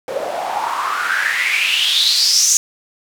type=noise with band-pass filter sweep; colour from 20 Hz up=white; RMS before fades=-17 dBFS; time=0.08-2.57 s; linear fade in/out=0 ms; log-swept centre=510 to 6700 Hz; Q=7; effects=none